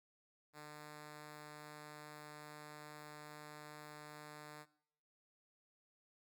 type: tone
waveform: 5% pulse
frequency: 150.2 Hz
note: D3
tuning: 39 cents sharp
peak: -40 dBFS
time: 0.53-4.66 s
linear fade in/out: 50 ms
effects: noise-tail reverb RT60 0.7 s tail -20 dB re dry